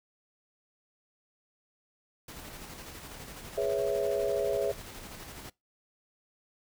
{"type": "noise with tremolo", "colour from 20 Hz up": "pink", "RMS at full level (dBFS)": -44, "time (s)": [2.28, 5.5], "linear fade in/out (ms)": 5, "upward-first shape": "square", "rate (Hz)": 12, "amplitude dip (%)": 30}
{"type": "chord", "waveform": "sine", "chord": "C# minor seventh", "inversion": "second", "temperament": "equal", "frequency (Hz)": [415.3, 493.9, 554.4, 659.3], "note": ["G#4", "B4", "C#5", "E5"], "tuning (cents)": [0, 0, 0, 0], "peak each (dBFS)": [-31, -35, -31, -32], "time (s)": [3.57, 4.72], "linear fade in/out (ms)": 10}
{"effects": ["noise-tail reverb RT60 0.2 s tail -23 dB re dry"]}